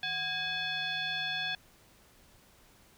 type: tone with frequency modulation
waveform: sine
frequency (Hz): 2539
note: D#7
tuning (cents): +34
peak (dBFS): -31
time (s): 0.03-1.55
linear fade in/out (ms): 2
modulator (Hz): 899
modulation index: 1.7
effects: pink hiss -61 dBFS RMS until 2.97 s